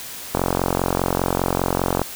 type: click train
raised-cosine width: 1 ms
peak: -4 dBFS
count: 76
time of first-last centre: 0.35-2.017 s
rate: 45 Hz
effects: white hiss -34 dBFS RMS until 2.15 s